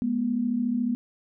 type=tone pair together; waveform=sine; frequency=209.7 / 243.7 Hz; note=G#3 / B3; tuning=+17 / -23 cents; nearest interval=minor third; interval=260 cents; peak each=-29 / -24 dBFS; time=0.02-0.95 s; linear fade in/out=0 ms; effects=none